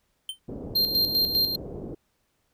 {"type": "tone with exponential decay", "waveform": "square", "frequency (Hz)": 3100, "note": "G7", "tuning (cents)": -20, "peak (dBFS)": -27, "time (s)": [0.29, 0.39], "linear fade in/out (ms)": 2, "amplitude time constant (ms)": 20}
{"type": "low-pass noise", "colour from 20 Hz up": "white", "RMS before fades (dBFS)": -37, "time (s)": [0.48, 1.95], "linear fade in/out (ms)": 10, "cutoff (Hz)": 490, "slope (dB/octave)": 24}
{"type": "tone with tremolo", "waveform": "square", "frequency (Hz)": 4186, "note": "C8", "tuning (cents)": 0, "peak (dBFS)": -20, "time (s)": [0.75, 1.56], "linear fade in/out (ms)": 10, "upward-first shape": "square", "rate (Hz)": 5, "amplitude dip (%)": 55}
{"effects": ["pink hiss -72 dBFS RMS until 2.53 s"]}